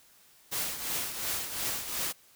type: noise with tremolo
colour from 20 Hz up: white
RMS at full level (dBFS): -31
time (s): 0.51-2.13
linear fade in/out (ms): 20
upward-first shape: triangle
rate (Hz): 2.8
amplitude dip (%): 65
effects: white hiss -60 dBFS RMS until 2.35 s